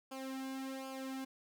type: tone with flanger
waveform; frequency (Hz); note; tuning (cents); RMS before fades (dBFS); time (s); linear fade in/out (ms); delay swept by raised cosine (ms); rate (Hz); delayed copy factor
sawtooth; 265.6; C4; +26; -43; 0.11-1.25; 10; 0.51 to 2.21; 1.3; -0.8
effects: none